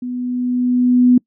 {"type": "tone with level ramp", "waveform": "sine", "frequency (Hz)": 248, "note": "B3", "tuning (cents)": 7, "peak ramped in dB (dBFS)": [-22, -6], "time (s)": [0.02, 1.18], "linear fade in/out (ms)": 5, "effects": ["noise-tail reverb RT60 0.1 s tail -26 dB re dry"]}